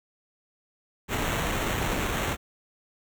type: noise with sample-and-hold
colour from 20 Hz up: pink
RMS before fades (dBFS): -28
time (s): 1.08-2.37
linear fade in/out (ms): 50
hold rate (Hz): 4900
effects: none